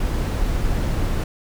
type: noise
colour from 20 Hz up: brown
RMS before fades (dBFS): -21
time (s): 0-1.24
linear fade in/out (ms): 5
effects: none